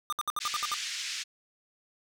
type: tone bursts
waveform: square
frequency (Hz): 1208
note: D6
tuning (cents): +48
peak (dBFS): -29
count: 8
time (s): 0.1-0.741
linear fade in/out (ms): 0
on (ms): 25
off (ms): 63
type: band-pass noise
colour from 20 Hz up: white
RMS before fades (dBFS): -36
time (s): 0.4-1.24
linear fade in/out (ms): 20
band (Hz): 1800 to 6300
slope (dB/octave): 24
effects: none

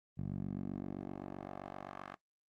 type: tone with band-pass filter sweep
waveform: 10% pulse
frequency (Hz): 47.7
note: G1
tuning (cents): -47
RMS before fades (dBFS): -43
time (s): 0.17-2.16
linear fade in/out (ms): 20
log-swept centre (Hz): 140 to 1300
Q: 1.5
effects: noise-tail reverb RT60 0.1 s tail -18 dB re dry + Opus 24 kbps

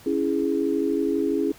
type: chord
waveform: sine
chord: C# minor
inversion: none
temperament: equal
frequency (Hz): 277.2 / 329.6 / 415.3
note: C#4 / E4 / G#4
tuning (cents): 0 / 0 / 0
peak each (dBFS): -25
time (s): 0.06-1.52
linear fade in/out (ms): 5
effects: pink hiss -49 dBFS RMS until 1.58 s

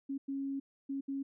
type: tone bursts at uneven times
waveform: sine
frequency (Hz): 274.4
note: C#4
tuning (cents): -17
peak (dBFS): -34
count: 4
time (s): 0.09-0.18 / 0.28-0.6 / 0.89-1.01 / 1.08-1.23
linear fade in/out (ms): 10
effects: none

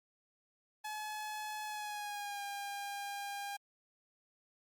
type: tone with pitch glide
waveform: sawtooth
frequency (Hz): 853 to 805.1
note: G#5 to G5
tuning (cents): +46 to +46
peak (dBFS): -36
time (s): 0.84-3.57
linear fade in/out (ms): 10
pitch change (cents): -100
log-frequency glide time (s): 1.65-2.43
effects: Opus 48 kbps

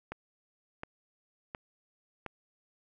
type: click train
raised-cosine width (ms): 0.5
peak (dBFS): -23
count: 4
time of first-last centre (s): 0.12-2.263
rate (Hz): 1.4
effects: none

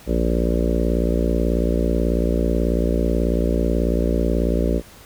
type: harmonic tone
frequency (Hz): 58.27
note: A#1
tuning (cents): 0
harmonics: 1 / 3 / 4 / 5 / 6 / 7 / 8 / 9 / 10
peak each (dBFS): -20 / -25 / -26 / -27 / -28 / -28 / -29 / -30 / -30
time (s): 0.06-4.82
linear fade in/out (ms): 50
effects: pink hiss -45 dBFS RMS until 5.05 s

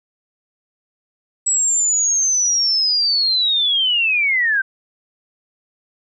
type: linear sweep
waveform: sine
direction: down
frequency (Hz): 7850 to 1532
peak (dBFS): -14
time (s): 1.46-4.62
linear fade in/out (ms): 10
effects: none

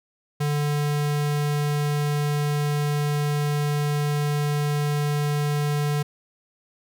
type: tone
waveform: square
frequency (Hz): 146.9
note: D3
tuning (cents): +1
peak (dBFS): -22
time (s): 0.4-6.03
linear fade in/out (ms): 10
effects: none

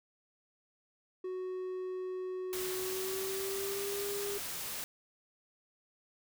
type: tone with pitch glide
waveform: triangle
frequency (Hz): 370 to 403.5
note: F#4 to G#4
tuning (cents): 0 to -50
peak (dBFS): -34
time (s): 1.24-4.38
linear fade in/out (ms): 5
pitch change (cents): +150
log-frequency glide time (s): 2.7-4.03
type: noise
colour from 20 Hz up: white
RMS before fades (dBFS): -40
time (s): 2.53-4.84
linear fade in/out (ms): 0
effects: none

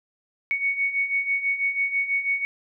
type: beating tone pair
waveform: sine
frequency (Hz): 2222 / 2228.1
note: C#7 / C#7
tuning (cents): +4 / +8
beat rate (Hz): 6.1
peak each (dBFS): -28 / -23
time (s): 0.51-2.45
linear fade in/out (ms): 0
effects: none

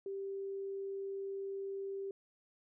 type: tone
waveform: sine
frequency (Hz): 392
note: G4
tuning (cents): 0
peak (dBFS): -38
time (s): 0.06-2.11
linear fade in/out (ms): 2
effects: none

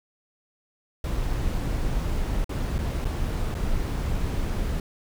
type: noise with dropouts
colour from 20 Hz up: brown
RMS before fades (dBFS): -26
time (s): 1.04-4.8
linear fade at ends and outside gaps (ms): 2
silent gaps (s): 2.444-2.493 / 2.783-2.788 / 3.046-3.052 / 3.543-3.55
effects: none

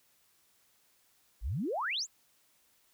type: exponential sweep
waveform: sine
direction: up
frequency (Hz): 43.39 to 7902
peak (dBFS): -31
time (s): 1.41-2.07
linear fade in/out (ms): 50
effects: white hiss -69 dBFS RMS until 2.93 s

